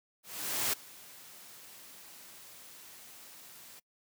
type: noise with ADSR envelope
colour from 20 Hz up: white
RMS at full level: -30 dBFS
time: 0.23-3.8 s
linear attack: 500 ms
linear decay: 8 ms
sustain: -22 dB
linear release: 13 ms
effects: noise-tail reverb RT60 0.1 s tail -24 dB re dry + high-pass 100 Hz 12 dB/octave